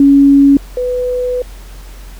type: tone pair in turn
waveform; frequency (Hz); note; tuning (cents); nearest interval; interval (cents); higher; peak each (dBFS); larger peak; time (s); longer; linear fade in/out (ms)
sine; 279.3 / 497.7; C#4 / B4; +13 / +13; minor seventh; 1000; second; -3 / -13; first; 0-0.57 / 0.77-1.42; second; 2
effects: added 45 Hz sine -29 dBFS peak until 2.19 s + pink hiss -40 dBFS RMS until 2.19 s